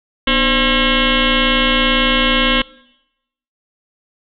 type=tone with frequency modulation; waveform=sine; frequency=1621 Hz; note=G#6; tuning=42 cents flat; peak=-11 dBFS; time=0.27-2.62 s; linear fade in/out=5 ms; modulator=275 Hz; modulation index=6.5; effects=noise-tail reverb RT60 0.9 s tail -23 dB re dry